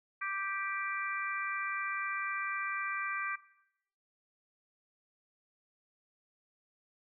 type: harmonic tone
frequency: 392 Hz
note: G4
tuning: in tune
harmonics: 3 / 4 / 5 / 6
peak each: -38 / -39 / -40 / -41 dBFS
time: 0.21-3.36 s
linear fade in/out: 10 ms
effects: noise-tail reverb RT60 0.8 s tail -18 dB re dry